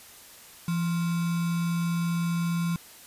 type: tone with sample-and-hold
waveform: sine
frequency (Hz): 170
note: F3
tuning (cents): -46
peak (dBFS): -24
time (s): 0.68-2.76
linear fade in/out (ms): 2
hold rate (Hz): 1225
effects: white hiss -49 dBFS RMS until 3.06 s + resampled to 32000 Hz